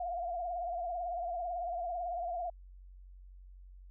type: tone with vibrato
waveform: sine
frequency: 698.5 Hz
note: F5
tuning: in tune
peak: -34 dBFS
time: 0-2.5 s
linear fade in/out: 5 ms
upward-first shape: triangle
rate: 18 Hz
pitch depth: 89 cents each way
effects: added 46 Hz sine -50 dBFS peak until 3.9 s